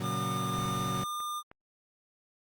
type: chord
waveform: 35% pulse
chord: F# major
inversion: first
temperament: equal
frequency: 116.54 / 138.59 / 185 Hz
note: A#2 / C#3 / F#3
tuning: 0 / 0 / 0 cents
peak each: -35 / -35 / -34 dBFS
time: 0-1.04 s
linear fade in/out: 5 ms
type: tone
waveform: square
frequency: 1204 Hz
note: D6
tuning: 43 cents sharp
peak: -34 dBFS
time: 0.01-1.43 s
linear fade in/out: 50 ms
type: click train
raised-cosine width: 0.5 ms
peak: -34 dBFS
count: 4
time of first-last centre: 0.58-1.515 s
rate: 3.21 Hz
effects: Opus 32 kbps